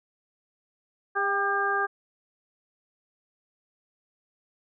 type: harmonic tone with a mistuned harmonic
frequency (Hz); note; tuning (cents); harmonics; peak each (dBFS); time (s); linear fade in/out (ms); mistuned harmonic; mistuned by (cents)
400.5; G4; +37; 1 / 2 / 3 / 4; -31 / -30 / -28 / -27; 1.15-1.87; 20; 2; -24
effects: none